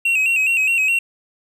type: tone with vibrato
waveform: triangle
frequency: 2637 Hz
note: E7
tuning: in tune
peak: -13 dBFS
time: 0.05-0.99 s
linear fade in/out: 5 ms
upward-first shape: square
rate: 4.8 Hz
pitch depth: 63 cents each way
effects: none